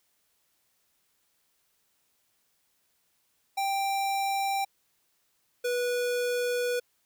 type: tone pair in turn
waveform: square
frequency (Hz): 786 / 489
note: G5 / B4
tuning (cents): +4 / -17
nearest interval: minor sixth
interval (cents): 821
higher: first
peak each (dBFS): -27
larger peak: neither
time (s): 3.57-4.65 / 5.64-6.8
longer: second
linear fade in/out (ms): 10
effects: white hiss -72 dBFS RMS until 7.05 s